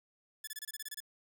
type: tone bursts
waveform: 5% pulse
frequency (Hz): 1725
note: A6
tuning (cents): -35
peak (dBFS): -29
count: 10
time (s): 0.44-1.004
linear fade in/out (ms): 5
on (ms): 33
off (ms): 26
effects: none